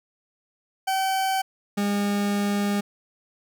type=tone pair in turn; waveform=40% pulse; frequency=767 / 203.2 Hz; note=G5 / G#3; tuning=-38 / -38 cents; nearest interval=octave + major seventh; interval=2300 cents; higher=first; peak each=-21 dBFS; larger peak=neither; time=0.87-1.42 / 1.77-2.81 s; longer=second; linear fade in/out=10 ms; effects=none